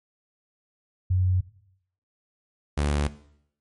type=tone pair in turn; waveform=sine / sawtooth; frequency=92 / 72.84 Hz; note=F#2 / D2; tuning=-9 / -14 cents; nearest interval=major third; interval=405 cents; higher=first; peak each=-19 / -18 dBFS; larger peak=second; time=1.1-1.41 / 2.77-3.08 s; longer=neither; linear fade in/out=10 ms; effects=noise-tail reverb RT60 0.7 s tail -17 dB re dry + MP3 48 kbps